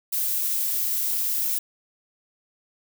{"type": "noise", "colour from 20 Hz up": "violet", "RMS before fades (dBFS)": -25, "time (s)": [0.12, 1.59], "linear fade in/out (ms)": 10, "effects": []}